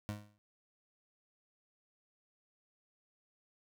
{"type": "tone with exponential decay", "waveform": "25% pulse", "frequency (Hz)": 104.2, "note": "G#2", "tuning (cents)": 6, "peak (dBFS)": -31, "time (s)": [0.09, 0.38], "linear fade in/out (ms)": 0, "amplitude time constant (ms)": 61, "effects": []}